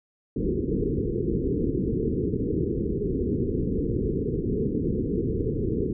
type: low-pass noise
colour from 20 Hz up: white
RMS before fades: -26 dBFS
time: 0.36-5.93 s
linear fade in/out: 5 ms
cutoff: 460 Hz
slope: 96 dB/octave
effects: none